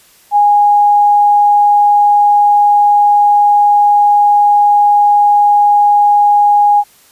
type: tone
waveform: sine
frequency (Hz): 824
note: G#5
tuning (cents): -14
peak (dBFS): -5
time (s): 0.31-6.84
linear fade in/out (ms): 50
effects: white hiss -46 dBFS RMS until 7.11 s + resampled to 32000 Hz